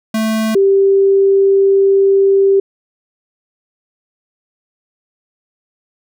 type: tone pair in turn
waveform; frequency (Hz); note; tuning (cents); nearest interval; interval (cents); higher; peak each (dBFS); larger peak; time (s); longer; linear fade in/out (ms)
square / sine; 220 / 391.9; A3 / G4; 0 / 0; minor seventh; 1000; second; -14 / -7; second; 0.14-0.55 / 0.55-2.6; second; 5
effects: none